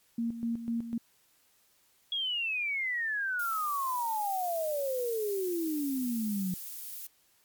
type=tone with tremolo; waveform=sine; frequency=232.1 Hz; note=A#3; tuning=7 cents flat; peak=-28 dBFS; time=0.18-0.98 s; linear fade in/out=5 ms; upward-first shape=square; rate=4 Hz; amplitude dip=65%
type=exponential sweep; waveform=sine; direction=down; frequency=3353 to 179.2 Hz; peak=-29 dBFS; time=2.12-6.54 s; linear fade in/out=2 ms
type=noise; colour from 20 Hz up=violet; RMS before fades=-41 dBFS; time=3.39-7.07 s; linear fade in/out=5 ms
effects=white hiss -67 dBFS RMS until 7.44 s + MP3 96 kbps